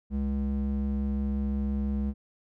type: ring-modulated tone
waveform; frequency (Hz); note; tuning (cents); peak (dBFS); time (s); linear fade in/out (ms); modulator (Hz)
triangle; 137.5; C#3; -14; -21; 0.1-2.14; 50; 70.2
effects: none